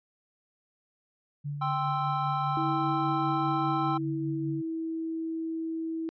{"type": "tone with tremolo", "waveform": "sine", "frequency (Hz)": 144.6, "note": "D3", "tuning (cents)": -27, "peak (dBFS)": -30, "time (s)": [1.44, 4.62], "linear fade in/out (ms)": 20, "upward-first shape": "triangle", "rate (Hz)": 5, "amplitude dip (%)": 40}
{"type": "chord", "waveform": "triangle", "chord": "C major", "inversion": "second", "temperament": "equal", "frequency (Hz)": [784, 1046.5, 1318.5], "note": ["G5", "C6", "E6"], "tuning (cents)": [0, 0, 0], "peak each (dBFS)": [-29, -31, -30], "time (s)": [1.61, 3.98], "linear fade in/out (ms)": 10}
{"type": "tone", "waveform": "sine", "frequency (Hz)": 324.8, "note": "E4", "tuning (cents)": -26, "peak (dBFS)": -30, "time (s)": [2.57, 6.09], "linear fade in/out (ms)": 0}
{"effects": ["resampled to 11025 Hz"]}